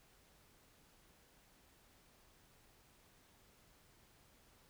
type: silence
effects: pink hiss -68 dBFS RMS until 4.69 s